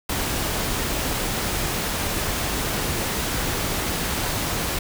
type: noise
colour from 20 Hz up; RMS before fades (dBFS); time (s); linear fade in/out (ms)
pink; -25; 0.09-4.79; 5
effects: none